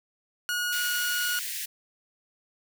sawtooth tone, 1448 Hz, F#6, 38 cents flat, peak -23 dBFS, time 0.49-1.39 s, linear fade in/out 0 ms
white high-pass noise, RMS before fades -34 dBFS, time 0.72-1.66 s, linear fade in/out 10 ms, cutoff 1600 Hz, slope 96 dB/octave
effects none

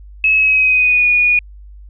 sine tone with pitch glide, 2580 to 2454 Hz, E7 to D#7, -38 to -25 cents, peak -9 dBFS, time 0.24-1.39 s, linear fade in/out 2 ms, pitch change -87 cents, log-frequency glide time 0.35-1.07 s, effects added 50 Hz sine -34 dBFS peak until 1.89 s

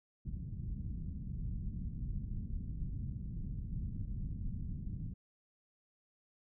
pink low-pass noise, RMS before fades -40 dBFS, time 0.25-5.14 s, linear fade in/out 10 ms, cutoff 190 Hz, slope 24 dB/octave, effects none

